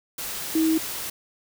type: tone in noise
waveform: sine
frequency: 319.9 Hz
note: D#4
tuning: 48 cents sharp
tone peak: -18 dBFS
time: 0.55-0.78 s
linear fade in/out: 5 ms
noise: white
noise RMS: -32 dBFS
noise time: 0.18-1.1 s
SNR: +11 dB
effects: none